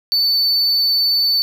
triangle tone, 4509 Hz, C#8, 29 cents sharp, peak -12 dBFS, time 0.12-1.42 s, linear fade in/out 0 ms, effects none

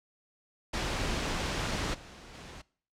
pink noise with level steps, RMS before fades -32 / -49 / -46 dBFS, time 0.73-2.62 s, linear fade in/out 10 ms, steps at 1.93 / 2.33 s, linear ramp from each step 20 ms, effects noise-tail reverb RT60 0.5 s tail -22 dB re dry + low-pass 6000 Hz 12 dB/octave

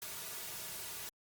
white noise with comb filter, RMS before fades -44 dBFS, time 0.02-1.09 s, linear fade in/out 0 ms, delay 3.8 ms, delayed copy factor -0.6, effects Opus 48 kbps

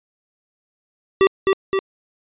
square tone with echo, 387.1 Hz, G4, 22 cents flat, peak -11 dBFS, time 1.21-1.27 s, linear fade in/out 0 ms, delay 260 ms, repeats 2, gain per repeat -3 dB, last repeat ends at 1.79 s, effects resampled to 8000 Hz

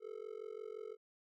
triangle tone with amplitude modulation, 434.9 Hz, A4, 20 cents flat, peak -38 dBFS, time 0-0.97 s, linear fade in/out 50 ms, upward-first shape sine, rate 45.8 Hz, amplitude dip 100%, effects none

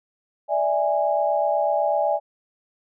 sine tone cluster, 586 / 654 / 825 Hz, D5 / E5 / G#5, -4 / -14 / -12 cents, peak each -23 dBFS, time 0.48-2.2 s, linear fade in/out 50 ms, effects none

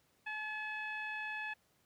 15% pulse tone with low-pass filter, 857 Hz, A5, 46 cents flat, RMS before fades -41 dBFS, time 0.26-1.54 s, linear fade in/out 10 ms, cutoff 2200 Hz, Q 4.1, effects pink hiss -73 dBFS RMS until 1.85 s + high-pass 80 Hz 12 dB/octave

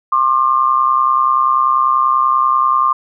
sine tone pair together, 1064 / 1194.3 Hz, C6 / D6, +29 / +29 cents, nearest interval major second, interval 200 cents, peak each -13 dBFS, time 0.12-2.93 s, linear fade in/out 5 ms, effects none

